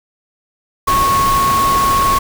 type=tone in noise; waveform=sine; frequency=1100 Hz; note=C#6; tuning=14 cents flat; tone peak=-11 dBFS; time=0.87-2.19 s; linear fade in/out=10 ms; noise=pink; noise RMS=-20 dBFS; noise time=0.87-2.19 s; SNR=+6 dB; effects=none